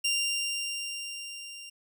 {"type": "tone with level ramp", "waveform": "20% pulse", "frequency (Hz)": 2784, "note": "F7", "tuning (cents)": -6, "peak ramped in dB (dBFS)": [-20, -38], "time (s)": [0.04, 1.7], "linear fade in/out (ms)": 10, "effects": []}